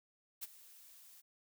blue noise with ADSR envelope, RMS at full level -41 dBFS, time 0.41-1.22 s, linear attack 22 ms, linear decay 27 ms, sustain -18 dB, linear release 25 ms, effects none

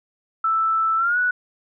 sine tone with pitch glide, 1321 to 1474.2 Hz, E6 to F#6, +3 to -7 cents, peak -17 dBFS, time 0.44-1.31 s, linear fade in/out 5 ms, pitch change +190 cents, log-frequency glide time 0.97-1.18 s, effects none

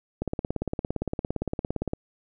click train, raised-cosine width 2 ms, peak -14 dBFS, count 31, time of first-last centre 0.22-1.934 s, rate 17.5 Hz, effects none

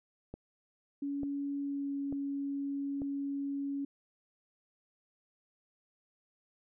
click train, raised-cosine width 2 ms, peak -29 dBFS, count 4, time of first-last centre 0.34-3.019 s, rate 1.12 Hz
sine tone with pitch glide, 282 to 279.6 Hz, C#4 to C#4, +30 to +15 cents, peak -33 dBFS, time 1.02-3.85 s, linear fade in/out 5 ms, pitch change -15 cents, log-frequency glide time 1.6-1.93 s
effects none

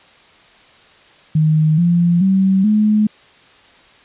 sine tone with pitch steps, 155.6 / 172.65 / 191.57 / 212.6 Hz, D#3 / F3 / G3 / G#3, 0 / -20 / -40 / +41 cents, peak -10 dBFS, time 1.35-3.07 s, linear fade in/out 5 ms, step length 430 ms, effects white hiss -47 dBFS RMS until 4.04 s + resampled to 8000 Hz

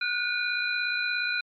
sine tone cluster, 1449 / 1506 / 2440 / 4034 Hz, F#6 / F#6 / D#7 / B7, -37 / +30 / -34 / +36 cents, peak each -29 / -34 / -30 / -33 dBFS, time 0.01-1.41 s, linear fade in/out 5 ms, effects MP3 64 kbps

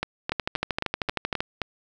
two click trains, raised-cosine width 0.3 ms, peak -9 / -10 dBFS, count 15 / 7, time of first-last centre 0.32-1.405 / 0.03-1.617 s, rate 12.9 / 3.78 Hz, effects none

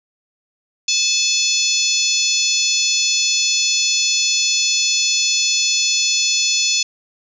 harmonic tone, 865 Hz, A5, 30 cents flat, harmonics 3 / 4 / 5 / 6 / 7 / 8, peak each -22 / -22 / -22 / -22 / -22 / -22 dBFS, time 0.88-6.83 s, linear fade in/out 5 ms, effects none

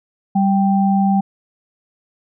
sine tone pair together, 196 / 784.7 Hz, G3 / G5, 0 / +2 cents, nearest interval 2 octaves, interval 2402 cents, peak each -13 / -18 dBFS, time 0.35-1.21 s, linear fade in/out 10 ms, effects none

